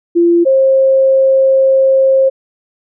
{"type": "tone pair in turn", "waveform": "sine", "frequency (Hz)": [342.6, 533.6], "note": ["F4", "C5"], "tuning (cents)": [-33, 34], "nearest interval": "minor sixth", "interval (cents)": 767, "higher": "second", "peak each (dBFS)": -6, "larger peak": "neither", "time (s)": [[0.15, 0.45], [0.45, 2.3]], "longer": "second", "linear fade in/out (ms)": 20, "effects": []}